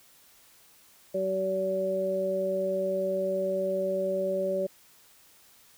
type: harmonic tone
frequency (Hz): 190.3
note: F#3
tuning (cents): +49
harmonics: 1 / 2 / 3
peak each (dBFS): -36 / -32 / -27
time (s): 1.14-4.67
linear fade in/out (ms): 10
effects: white hiss -58 dBFS RMS until 5.77 s